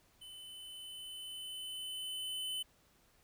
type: tone with level ramp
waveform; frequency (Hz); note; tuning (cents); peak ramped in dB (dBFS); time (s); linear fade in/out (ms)
square; 3028; F#7; +39; -50 to -37; 0.21-2.63; 10
effects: pink hiss -69 dBFS RMS until 3.23 s